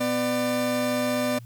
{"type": "tone pair together", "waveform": "40% pulse", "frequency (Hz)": [250.2, 596], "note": ["B3", "D5"], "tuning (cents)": [23, 25], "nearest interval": "octave + minor third", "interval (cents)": 1502, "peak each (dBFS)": -25, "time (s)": [0, 1.39], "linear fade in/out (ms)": 10, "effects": ["added 118 Hz sine -40 dBFS peak until 1.45 s", "white hiss -60 dBFS RMS until 1.45 s"]}